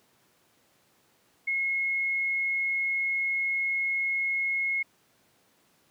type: tone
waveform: sine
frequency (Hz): 2167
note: C#7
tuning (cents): -40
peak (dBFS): -25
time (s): 1.47-4.83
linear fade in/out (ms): 10
effects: pink hiss -65 dBFS RMS until 5.9 s + high-pass 150 Hz 12 dB/octave